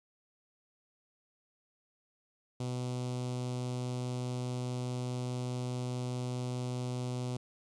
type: tone with notch filter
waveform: sawtooth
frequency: 124.8 Hz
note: B2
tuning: 19 cents sharp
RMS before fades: -36 dBFS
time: 2.6-7.37 s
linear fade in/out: 5 ms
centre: 1700 Hz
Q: 0.78
effects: resampled to 22050 Hz + 12-bit